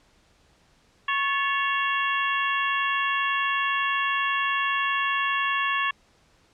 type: harmonic tone with a mistuned harmonic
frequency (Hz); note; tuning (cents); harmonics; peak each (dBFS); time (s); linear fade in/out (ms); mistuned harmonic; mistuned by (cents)
551; C#5; -11; 2 / 3 / 4 / 5 / 6; -26 / -27 / -34 / -29 / -34; 1.08-5.91; 5; 3; +79
effects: pink hiss -61 dBFS RMS until 6.53 s + low-pass 7000 Hz 12 dB/octave